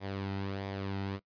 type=tone with flanger; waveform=sawtooth; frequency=97.9 Hz; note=G2; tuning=2 cents flat; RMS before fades=-37 dBFS; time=0-1.2 s; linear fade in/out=50 ms; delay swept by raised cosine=0.7 to 1.8 ms; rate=1.5 Hz; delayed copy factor=-0.5; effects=noise-tail reverb RT60 0.1 s tail -20 dB re dry + resampled to 11025 Hz